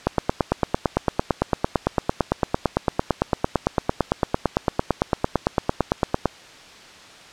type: click train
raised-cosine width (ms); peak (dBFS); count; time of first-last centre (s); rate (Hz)
1; -3; 56; 0.07-6.257; 8.89
effects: white hiss -44 dBFS RMS until 7.32 s + low-pass 5000 Hz 12 dB/octave